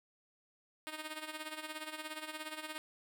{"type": "tone with tremolo", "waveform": "5% pulse", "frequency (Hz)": 310, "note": "D#4", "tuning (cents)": -6, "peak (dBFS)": -28, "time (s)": [0.87, 2.78], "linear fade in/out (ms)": 0, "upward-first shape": "sine", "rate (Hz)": 17, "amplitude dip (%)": 70, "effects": []}